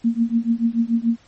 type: tone with tremolo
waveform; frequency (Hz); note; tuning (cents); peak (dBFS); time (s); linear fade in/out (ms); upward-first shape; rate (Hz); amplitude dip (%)
sine; 231.3; A#3; -13; -12; 0.04-1.17; 10; triangle; 6.9; 100
effects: pink hiss -54 dBFS RMS until 1.27 s + MP3 32 kbps